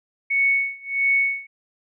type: tone with tremolo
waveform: sine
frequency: 2217 Hz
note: C#7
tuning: in tune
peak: -15 dBFS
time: 0.3-1.47 s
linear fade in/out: 10 ms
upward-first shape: sine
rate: 1.5 Hz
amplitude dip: 95%
effects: none